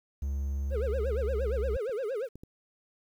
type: tone with pitch glide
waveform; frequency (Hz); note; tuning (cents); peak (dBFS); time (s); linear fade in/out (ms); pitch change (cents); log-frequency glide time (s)
triangle; 69.3 to 66.32; C#2 to C2; 0 to +24; -27; 0.22-1.77; 5; -76; 1.21-1.5
type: tone with vibrato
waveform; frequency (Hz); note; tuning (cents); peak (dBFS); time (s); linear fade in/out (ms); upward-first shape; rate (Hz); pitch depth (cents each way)
triangle; 472.8; A#4; +24; -28; 0.7-2.29; 50; sine; 8.6; 260
type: clicks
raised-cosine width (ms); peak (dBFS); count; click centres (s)
3; -40 / -42 / -32 / -32; 4; 1.737 / 1.895 / 2.356 / 2.435
effects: 10-bit